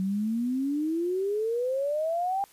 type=exponential sweep; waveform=sine; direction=up; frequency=185.8 to 805 Hz; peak=-25 dBFS; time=0-2.44 s; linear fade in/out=0 ms; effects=white hiss -57 dBFS RMS until 2.52 s + resampled to 32000 Hz